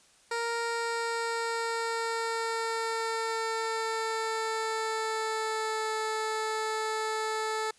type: tone with pitch glide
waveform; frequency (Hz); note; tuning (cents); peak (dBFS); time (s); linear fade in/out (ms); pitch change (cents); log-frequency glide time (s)
15% pulse; 465.7 to 437; A#4 to A4; -2 to -12; -23; 0.31-7.71; 5; -110; 0.58-5.93
effects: white hiss -61 dBFS RMS until 7.78 s + resampled to 22050 Hz